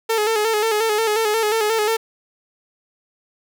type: tone with vibrato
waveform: sawtooth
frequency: 435.5 Hz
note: A4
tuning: 18 cents flat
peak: -13 dBFS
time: 0.09-1.97 s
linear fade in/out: 10 ms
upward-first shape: square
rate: 5.6 Hz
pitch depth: 55 cents each way
effects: none